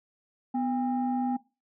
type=tone pair together; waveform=sine; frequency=249.3 / 803.9 Hz; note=B3 / G5; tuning=+16 / +43 cents; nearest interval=octave + minor sixth; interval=2027 cents; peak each=-26 / -30 dBFS; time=0.54-1.37 s; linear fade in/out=10 ms; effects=noise-tail reverb RT60 0.3 s tail -21 dB re dry + tanh soft clip ceiling -20 dBFS